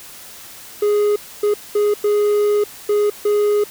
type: tone bursts at uneven times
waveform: triangle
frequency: 415.3 Hz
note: G#4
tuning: in tune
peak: -11 dBFS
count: 6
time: 0.82-1.16 / 1.43-1.54 / 1.75-1.94 / 2.04-2.64 / 2.89-3.1 / 3.25-3.64 s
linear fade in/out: 5 ms
effects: white hiss -38 dBFS RMS until 3.7 s